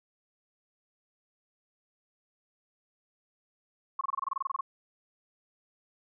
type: tone bursts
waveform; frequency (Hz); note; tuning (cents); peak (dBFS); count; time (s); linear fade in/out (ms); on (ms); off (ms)
sine; 1089; C#6; -31; -27; 14; 3.99-4.609; 5; 21; 25
effects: none